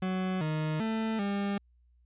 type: tone with pitch steps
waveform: 40% pulse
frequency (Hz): 186.2 / 155.1 / 221.9 / 200.4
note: F#3 / D#3 / A3 / G3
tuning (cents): +11 / -5 / +15 / +38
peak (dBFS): -28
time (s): 0.02-1.58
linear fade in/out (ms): 5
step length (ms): 390
effects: added 60 Hz sine -61 dBFS peak until 2.05 s + resampled to 8000 Hz

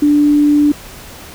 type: tone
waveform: sine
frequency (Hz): 293.7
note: D4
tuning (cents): 0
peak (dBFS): -7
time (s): 0.02-0.72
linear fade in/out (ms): 5
effects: pink hiss -34 dBFS RMS until 1.34 s

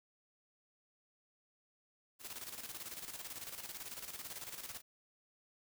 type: noise with tremolo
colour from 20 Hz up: white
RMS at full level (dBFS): -45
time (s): 2.19-4.82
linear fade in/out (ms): 50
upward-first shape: square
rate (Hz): 18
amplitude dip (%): 60
effects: none

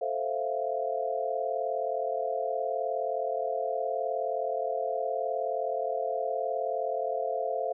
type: chord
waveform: sine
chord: F major seventh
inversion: first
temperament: equal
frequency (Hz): 440 / 523.3 / 659.3 / 698.5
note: A4 / C5 / E5 / F5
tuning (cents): 0 / 0 / 0 / 0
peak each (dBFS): -35 / -33 / -33 / -33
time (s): 0.01-7.73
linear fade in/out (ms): 10
effects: none

